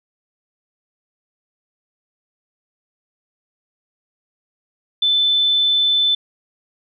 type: tone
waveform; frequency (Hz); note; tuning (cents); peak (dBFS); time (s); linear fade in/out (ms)
sine; 3520; A7; 0; -13; 5.02-6.15; 5
effects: none